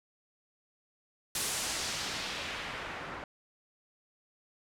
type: noise with low-pass filter sweep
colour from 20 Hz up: white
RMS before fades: -37 dBFS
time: 1.35-3.24 s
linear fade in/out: 2 ms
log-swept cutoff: 11000 to 1300 Hz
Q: 1
effects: none